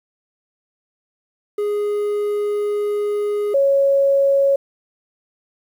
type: tone pair in turn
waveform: triangle / sine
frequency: 414.1 / 553 Hz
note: G#4 / C#5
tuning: -5 / -4 cents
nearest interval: perfect fourth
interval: 501 cents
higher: second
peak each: -16 / -12 dBFS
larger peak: second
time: 1.58-3.54 / 3.54-4.56 s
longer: first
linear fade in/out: 5 ms
effects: 8-bit